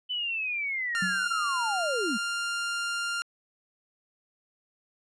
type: linear sweep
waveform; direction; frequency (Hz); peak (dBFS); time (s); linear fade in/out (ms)
sine; down; 3027 to 191.2; -28; 0.09-2.18; 20
type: tone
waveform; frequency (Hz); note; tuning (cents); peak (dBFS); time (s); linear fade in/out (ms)
sawtooth; 1396.9; F6; 0; -25; 0.95-3.22; 0
type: tone with exponential decay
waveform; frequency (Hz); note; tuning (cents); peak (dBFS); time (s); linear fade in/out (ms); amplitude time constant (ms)
sine; 185; F#3; 0; -27; 1.02-1.31; 5; 62
effects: resampled to 22050 Hz